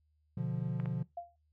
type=chord; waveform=triangle; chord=B diminished; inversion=none; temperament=equal; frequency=123.47 / 146.83 / 174.61 Hz; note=B2 / D3 / F3; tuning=0 / 0 / 0 cents; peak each=-35 dBFS; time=0.37-1.03 s; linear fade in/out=5 ms
type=clicks; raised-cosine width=0.5 ms; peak=-31 / -31 dBFS; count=2; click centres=0.8 / 0.858 s
type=tone with exponential decay; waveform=sine; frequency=694 Hz; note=F5; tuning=11 cents flat; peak=-35 dBFS; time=1.17-1.36 s; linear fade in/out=5 ms; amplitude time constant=40 ms
effects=noise-tail reverb RT60 0.2 s tail -20 dB re dry + added 76 Hz sine -70 dBFS peak until 1.52 s